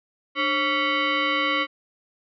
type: tone with frequency modulation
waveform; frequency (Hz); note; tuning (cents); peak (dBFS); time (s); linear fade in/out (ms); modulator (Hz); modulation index
sine; 539; C#5; -49; -20; 0.35-1.67; 50; 836; 3.1
effects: none